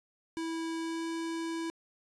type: tone with pitch glide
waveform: square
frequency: 327.5 to 329.6 Hz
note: E4 to E4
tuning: -11 to 0 cents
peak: -34 dBFS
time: 0.37-1.7 s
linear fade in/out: 0 ms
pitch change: +11 cents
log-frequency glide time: 0.78-1.06 s
effects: resampled to 22050 Hz + 11-bit